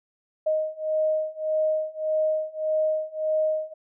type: beating tone pair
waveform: sine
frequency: 622.3 / 624 Hz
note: D#5 / D#5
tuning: 0 / +5 cents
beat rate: 1.7 Hz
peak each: -26 / -25 dBFS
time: 0.46-3.74 s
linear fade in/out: 10 ms
effects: none